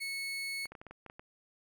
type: tone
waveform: 30% pulse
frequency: 2200 Hz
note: C#7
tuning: 14 cents flat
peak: -33 dBFS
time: 0-0.67 s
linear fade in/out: 20 ms
type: clicks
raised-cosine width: 0.5 ms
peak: -33 dBFS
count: 9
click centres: 0.656 / 0.72 / 0.752 / 0.815 / 0.867 / 0.91 / 1.063 / 1.099 / 1.195 s
effects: none